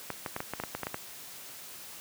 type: clicks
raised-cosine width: 0.5 ms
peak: -18 dBFS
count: 11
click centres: 0.103 / 0.262 / 0.364 / 0.404 / 0.536 / 0.6 / 0.637 / 0.75 / 0.833 / 0.869 / 0.944 s
effects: white hiss -46 dBFS RMS until 2 s + high-pass 80 Hz 12 dB/octave